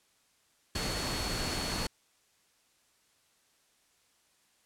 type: tone in noise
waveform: sine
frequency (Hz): 4394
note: C#8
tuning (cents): -16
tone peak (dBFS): -39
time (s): 0.75-1.87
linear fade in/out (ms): 5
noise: pink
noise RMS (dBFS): -34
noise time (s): 0.75-1.87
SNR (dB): -8
effects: white hiss -69 dBFS RMS until 4.65 s + low-pass 10000 Hz 12 dB/octave